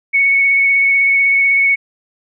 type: tone with vibrato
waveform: sine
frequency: 2217 Hz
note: C#7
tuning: in tune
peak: -9 dBFS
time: 0.13-1.76 s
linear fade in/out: 20 ms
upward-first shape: triangle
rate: 16 Hz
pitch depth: 17 cents each way
effects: none